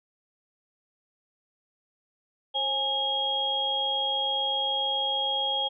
sine tone cluster, 537 / 828 / 3271 Hz, C5 / G#5 / G#7, +45 / -5 / -27 cents, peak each -35 / -31 / -26 dBFS, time 2.54-5.69 s, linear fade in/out 20 ms, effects none

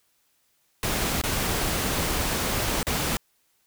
pink noise with dropouts, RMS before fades -26 dBFS, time 0.83-3.17 s, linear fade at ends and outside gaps 1 ms, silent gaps 1.215-1.237 / 2.83-2.868 s, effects white hiss -68 dBFS RMS until 3.66 s

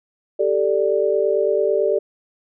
sine chord, G suspended second, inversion none, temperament just, 392 / 441 / 588 Hz, G4 / A4 / D5, 0 / +4 / +2 cents, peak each -20 dBFS, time 0.39-1.99 s, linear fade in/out 10 ms, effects none

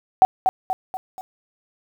sine tone with echo, 753 Hz, F#5, 30 cents sharp, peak -7 dBFS, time 0.22-0.25 s, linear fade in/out 0 ms, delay 240 ms, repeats 4, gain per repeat -6 dB, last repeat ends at 1.21 s, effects 8-bit

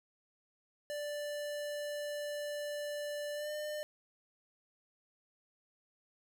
square tone with pitch glide, 587.3 to 601.7 Hz, D5 to D5, 0 to +42 cents, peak -38 dBFS, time 0.9-3.83 s, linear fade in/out 0 ms, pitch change +42 cents, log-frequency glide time 3.34-3.51 s, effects none

